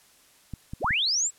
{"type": "clicks", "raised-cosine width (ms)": 5, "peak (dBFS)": -22, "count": 4, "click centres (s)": [0.537, 0.735, 0.845, 0.908]}
{"type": "linear sweep", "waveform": "sine", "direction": "up", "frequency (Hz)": [124.5, 7900], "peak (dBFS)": -22, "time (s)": [0.8, 1.31], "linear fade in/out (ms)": 50}
{"effects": ["white hiss -58 dBFS RMS until 1.38 s", "low-pass 12000 Hz 12 dB/octave"]}